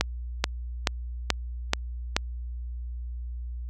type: click train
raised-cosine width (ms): 0.2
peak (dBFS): -3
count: 6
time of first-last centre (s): 0.01-2.165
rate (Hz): 2.32
effects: added 60 Hz sine -32 dBFS peak until 3.69 s